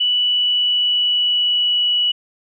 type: tone with pitch glide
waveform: sine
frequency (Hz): 2960 to 2940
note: F#7 to F#7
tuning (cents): 0 to -12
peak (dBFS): -14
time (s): 0-2.12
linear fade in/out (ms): 10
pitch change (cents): -12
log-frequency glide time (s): 0.18-1.8
effects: none